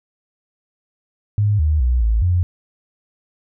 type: tone with pitch steps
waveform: sine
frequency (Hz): 103.9 / 76.4 / 61.6 / 55.1 / 88.8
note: G#2 / D#2 / B1 / A1 / F2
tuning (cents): +1 / -31 / -4 / +3 / +29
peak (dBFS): -13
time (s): 1.38-2.43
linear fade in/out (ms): 0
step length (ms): 210
effects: none